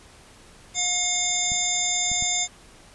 harmonic tone, 718 Hz, F5, 48 cents sharp, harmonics 1 / 3 / 5 / 7 / 9 / 10, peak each -34 / -31 / -28 / -35 / -29 / -25 dBFS, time 0.74-2.48 s, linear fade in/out 50 ms
clicks, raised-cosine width 5 ms, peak -24 dBFS, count 3, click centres 1.519 / 2.116 / 2.224 s
effects pink hiss -50 dBFS RMS until 2.94 s + resampled to 24000 Hz

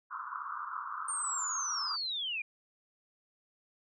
white band-pass noise, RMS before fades -40 dBFS, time 0.1-1.97 s, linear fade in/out 20 ms, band 1000 to 1400 Hz, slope 96 dB/octave
sine linear sweep, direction down, 8860 to 2357 Hz, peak -33 dBFS, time 1.08-2.42 s, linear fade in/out 5 ms
effects none

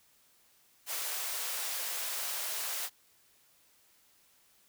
white high-pass noise, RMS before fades -36 dBFS, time 0.86-2.9 s, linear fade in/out 50 ms, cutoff 490 Hz, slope 24 dB/octave, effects white hiss -66 dBFS RMS until 4.68 s

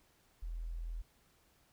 sine tone, 41.51 Hz, E1, 13 cents sharp, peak -38 dBFS, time 0.42-1.02 s, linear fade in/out 10 ms, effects pink hiss -70 dBFS RMS until 1.72 s

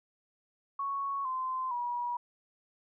sine tone with pitch steps, 1108.7 / 1034.5 / 965.2 Hz, C#6 / C6 / B5, 0 / -20 / -40 cents, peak -31 dBFS, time 0.79-2.17 s, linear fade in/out 5 ms, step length 460 ms, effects none

